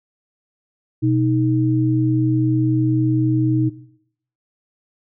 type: tone pair together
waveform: sine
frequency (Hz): 124.4 / 313.5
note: B2 / D#4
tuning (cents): +13 / +13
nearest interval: octave + major third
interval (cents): 1600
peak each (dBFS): -17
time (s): 1.02-3.7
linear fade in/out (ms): 20
effects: noise-tail reverb RT60 0.7 s tail -17 dB re dry